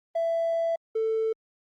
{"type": "tone pair in turn", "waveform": "triangle", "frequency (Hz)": [665, 443.8], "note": ["E5", "A4"], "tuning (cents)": [15, 15], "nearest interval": "perfect fifth", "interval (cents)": 700, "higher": "first", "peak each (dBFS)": -20, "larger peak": "neither", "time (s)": [[0.15, 0.76], [0.95, 1.33]], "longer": "first", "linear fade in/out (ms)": 10, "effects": ["tanh soft clip ceiling -20 dBFS", "Opus 32 kbps"]}